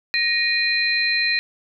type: tone cluster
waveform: sine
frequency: 1874 / 2447 / 4104 Hz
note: A#6 / D#7 / C8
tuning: +9 / -29 / -34 cents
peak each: -22 dBFS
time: 0.14-1.39 s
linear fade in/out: 0 ms
effects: none